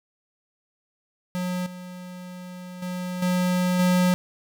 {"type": "tone with level steps", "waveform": "square", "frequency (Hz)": 180.8, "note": "F#3", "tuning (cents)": -40, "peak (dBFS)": [-26, -37, -29, -21, -18], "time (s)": [1.35, 4.14], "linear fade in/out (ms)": 0, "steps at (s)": [1.66, 2.82, 3.22, 3.79], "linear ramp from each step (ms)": 5, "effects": []}